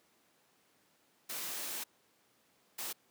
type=noise bursts at uneven times; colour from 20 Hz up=white; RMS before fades=-40 dBFS; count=2; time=1.29-1.84 / 2.78-2.93 s; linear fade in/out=10 ms; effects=pink hiss -70 dBFS RMS until 3.1 s + high-pass 200 Hz 12 dB/octave